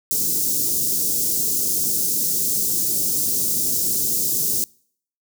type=band-stop noise; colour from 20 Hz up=white; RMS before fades=-21 dBFS; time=0.11-4.64 s; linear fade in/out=0 ms; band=420 to 5500 Hz; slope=24 dB/octave; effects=noise-tail reverb RT60 0.6 s tail -26 dB re dry + high-pass 100 Hz 12 dB/octave